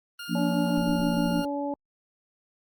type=tone; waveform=20% pulse; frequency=1411 Hz; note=F6; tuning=17 cents sharp; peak=-31 dBFS; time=0.19-1.45 s; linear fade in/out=5 ms
type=chord; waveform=sine; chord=Bb major; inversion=second; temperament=just; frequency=174.81 / 233.1 / 291.4 Hz; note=F3 / Bb3 / D4; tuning=+2 / 0 / -13 cents; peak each=-27 / -28 / -30 dBFS; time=0.28-1.44 s; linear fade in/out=50 ms
type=harmonic tone; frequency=285 Hz; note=C#4; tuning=48 cents sharp; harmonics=1 / 2 / 3; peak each=-30 / -32 / -34 dBFS; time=0.35-1.74 s; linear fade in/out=2 ms
effects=Opus 24 kbps